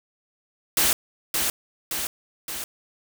white noise with echo, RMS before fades -20 dBFS, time 0.77-0.93 s, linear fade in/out 2 ms, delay 570 ms, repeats 3, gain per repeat -4 dB, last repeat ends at 2.64 s, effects none

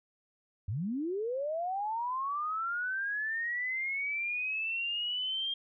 sine linear sweep, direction up, 84.8 to 3218 Hz, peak -31 dBFS, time 0.68-5.54 s, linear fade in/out 5 ms, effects none

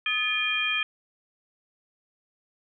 sine tone cluster, 1255 / 1736 / 2430 / 3185 Hz, D#6 / A6 / D#7 / G7, +15 / -24 / -42 / +27 cents, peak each -35 / -32 / -26 / -29 dBFS, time 0.06-0.83 s, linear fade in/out 2 ms, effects none

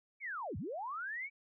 sine linear two-way sweep, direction down then up, 2308 to 70.5 to 2308 Hz, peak -38 dBFS, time 0.2-1.3 s, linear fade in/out 50 ms, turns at 0.57 s, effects none

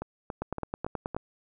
two click trains, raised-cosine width 1 ms, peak -20 / -17 dBFS, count 5 / 8, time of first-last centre 0.02-1.147 / 0.42-1.165 s, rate 3.55 / 9.39 Hz, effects none

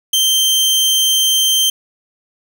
sawtooth tone, 3136 Hz, G7, in tune, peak -8 dBFS, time 0.13-1.7 s, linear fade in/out 5 ms, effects none

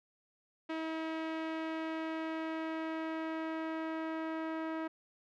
sawtooth tone with low-pass filter sweep, 320.7 Hz, E4, 48 cents flat, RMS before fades -38 dBFS, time 0.69-4.88 s, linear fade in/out 10 ms, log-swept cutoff 2700 to 1700 Hz, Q 1.1, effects none

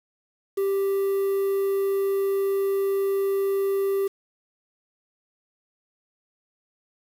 triangle tone with quantisation, 392.6 Hz, G4, 3 cents sharp, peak -19 dBFS, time 0.57-4.08 s, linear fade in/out 10 ms, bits 7, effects none

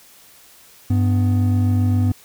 triangle tone pair together, 98.7 / 248.7 Hz, G2 / B3, +12 / +12 cents, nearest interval octave + major third, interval 1600 cents, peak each -13 / -19 dBFS, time 0.9-2.12 s, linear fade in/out 5 ms, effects white hiss -48 dBFS RMS until 2.24 s

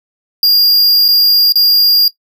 square tone with dropouts, 4816 Hz, D8, 43 cents sharp, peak -6 dBFS, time 0.43-2.08 s, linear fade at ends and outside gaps 2 ms, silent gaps 1.082-1.086 / 1.523-1.556 s, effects noise-tail reverb RT60 0.1 s tail -18 dB re dry

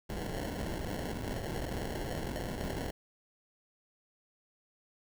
pink noise with sample-and-hold, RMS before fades -37 dBFS, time 0.09-2.91 s, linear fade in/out 10 ms, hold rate 1225 Hz, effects none

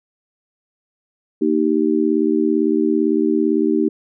sine chord, Eb major, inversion second, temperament just, 233.3 / 311.1 / 388.9 Hz, Bb3 / Eb4 / G4, +2 / 0 / -14 cents, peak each -20 / -17 / -19 dBFS, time 1.41-3.89 s, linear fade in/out 10 ms, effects none

